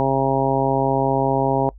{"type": "harmonic tone", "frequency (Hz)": 135, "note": "C#3", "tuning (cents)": -45, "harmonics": [1, 2, 3, 4, 5, 6, 7], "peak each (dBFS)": [-24, -24, -24, -24, -24, -24, -24], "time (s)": [0, 1.69], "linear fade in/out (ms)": 0, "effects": ["noise-tail reverb RT60 0.1 s tail -23 dB re dry", "added 50 Hz sine -39 dBFS peak until 1.78 s"]}